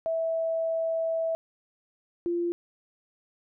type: tone pair in turn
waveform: sine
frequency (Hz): 654 / 345.3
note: E5 / F4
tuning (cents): -14 / -20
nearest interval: major seventh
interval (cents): 1106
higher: first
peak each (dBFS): -25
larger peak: neither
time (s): 0.06-1.35 / 2.26-2.52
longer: first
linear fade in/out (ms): 0
effects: none